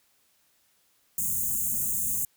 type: band-stop noise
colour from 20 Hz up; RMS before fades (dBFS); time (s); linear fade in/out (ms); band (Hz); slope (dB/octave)
white; -28; 1.18-2.25; 2; 250 to 6500; 96
effects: white hiss -67 dBFS RMS until 2.36 s